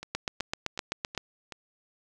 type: two click trains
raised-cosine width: 0.2 ms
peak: -12 / -22 dBFS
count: 9 / 5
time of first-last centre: 0.15-1.177 / 0.03-1.523 s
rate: 7.79 / 2.68 Hz
effects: none